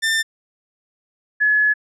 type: tone pair in turn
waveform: sawtooth / sine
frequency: 1792 / 1702.2 Hz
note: A6 / G#6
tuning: +31 / +42 cents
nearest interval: minor second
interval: 89 cents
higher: first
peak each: -13 dBFS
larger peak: neither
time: 0.02-0.23 / 1.4-1.74 s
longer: second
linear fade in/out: 20 ms
effects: low-pass 10000 Hz 12 dB/octave